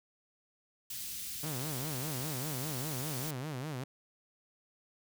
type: band-stop noise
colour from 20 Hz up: white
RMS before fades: -41 dBFS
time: 0.9-3.31 s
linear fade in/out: 5 ms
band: 180 to 2900 Hz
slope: 12 dB/octave
type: tone with vibrato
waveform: sawtooth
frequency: 140.2 Hz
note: C#3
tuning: 20 cents sharp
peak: -33 dBFS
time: 1.43-3.84 s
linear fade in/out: 5 ms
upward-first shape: sine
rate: 5 Hz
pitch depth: 220 cents each way
effects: none